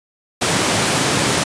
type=high-pass noise; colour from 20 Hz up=pink; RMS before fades=-17 dBFS; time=0.41-1.44 s; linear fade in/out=10 ms; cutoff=110 Hz; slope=24 dB/octave; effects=resampled to 22050 Hz